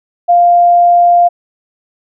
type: tone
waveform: sine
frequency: 698.5 Hz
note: F5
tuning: in tune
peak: -4 dBFS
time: 0.28-1.29 s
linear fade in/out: 20 ms
effects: none